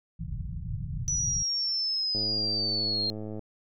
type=low-pass noise; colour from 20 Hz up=white; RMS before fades=-34 dBFS; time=0.19-1.43 s; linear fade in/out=10 ms; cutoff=160 Hz; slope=48 dB/octave
type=linear sweep; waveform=sine; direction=down; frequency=5930 to 4186 Hz; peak=-26 dBFS; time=1.08-3.1 s; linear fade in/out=0 ms
type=click train; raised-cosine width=2 ms; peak=-25 dBFS; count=134; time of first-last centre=2.15-3.393 s; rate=107 Hz
effects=none